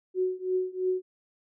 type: tone with tremolo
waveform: sine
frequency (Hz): 370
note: F#4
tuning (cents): 0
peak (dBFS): -22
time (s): 0.14-1.02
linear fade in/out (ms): 50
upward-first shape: triangle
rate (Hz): 3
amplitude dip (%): 95
effects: none